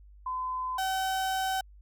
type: tone pair in turn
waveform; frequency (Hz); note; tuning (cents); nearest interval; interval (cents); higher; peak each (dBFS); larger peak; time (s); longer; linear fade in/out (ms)
sine / 35% pulse; 1020 / 762.3; C6 / G5; -44 / -49; perfect fourth; 505; first; -30 / -26; second; 0.26-0.78 / 0.78-1.61; second; 5
effects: added 50 Hz sine -50 dBFS peak until 1.81 s